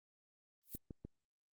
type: noise with exponential growth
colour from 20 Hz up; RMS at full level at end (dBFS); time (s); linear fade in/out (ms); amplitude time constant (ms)
violet; -41; 0.63-0.76; 5; 27
type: clicks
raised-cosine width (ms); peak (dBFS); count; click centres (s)
3; -34; 3; 0.75 / 0.908 / 1.05
effects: Opus 24 kbps